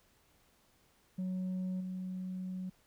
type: tone with level steps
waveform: sine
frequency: 185 Hz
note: F#3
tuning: in tune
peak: -31 / -36 dBFS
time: 1.18-2.7 s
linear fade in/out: 10 ms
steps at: 1.8 s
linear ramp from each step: 10 ms
effects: tanh soft clip ceiling -33 dBFS + pink hiss -69 dBFS RMS until 2.86 s